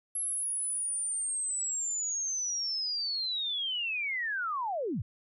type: linear sweep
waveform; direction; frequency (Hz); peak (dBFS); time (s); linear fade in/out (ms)
sine; down; 11175 to 75.7; -30; 0.15-5.02; 5
effects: none